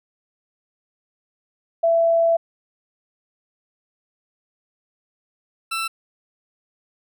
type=tone pair in turn; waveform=sine / 20% pulse; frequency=667 / 1334 Hz; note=E5 / E6; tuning=+20 / +20 cents; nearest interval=octave; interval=1200 cents; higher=second; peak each=-14 / -18 dBFS; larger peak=first; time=1.83-2.37 / 5.71-5.88 s; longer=first; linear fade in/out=10 ms; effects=none